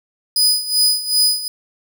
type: tone with tremolo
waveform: sawtooth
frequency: 4978 Hz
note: D#8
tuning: in tune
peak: -8 dBFS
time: 0.36-1.48 s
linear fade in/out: 2 ms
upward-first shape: sine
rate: 2.6 Hz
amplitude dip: 80%
effects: none